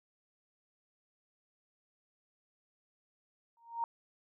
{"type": "tone with exponential growth", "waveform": "sine", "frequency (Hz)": 929, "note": "A#5", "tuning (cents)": -6, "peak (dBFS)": -28, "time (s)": [3.57, 3.84], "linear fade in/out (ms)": 1, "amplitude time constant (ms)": 57, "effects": []}